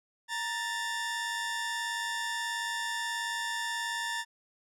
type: tone pair together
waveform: sawtooth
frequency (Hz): 932.3 / 1766.1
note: A#5 / A6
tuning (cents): 0 / +6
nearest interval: major seventh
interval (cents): 1106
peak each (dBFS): -32 / -30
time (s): 0.28-4.25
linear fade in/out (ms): 50
effects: low-pass 10000 Hz 12 dB/octave